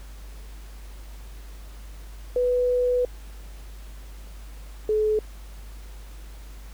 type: tone pair in turn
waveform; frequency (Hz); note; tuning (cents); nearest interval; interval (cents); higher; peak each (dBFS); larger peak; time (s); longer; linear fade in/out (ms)
sine; 495.1 / 429.3; B4 / A4; +4 / -43; major second; 247; first; -19; neither; 2.36-3.05 / 4.89-5.19; first; 2
effects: added 50 Hz sine -38 dBFS peak until 6.73 s + pink hiss -51 dBFS RMS until 6.73 s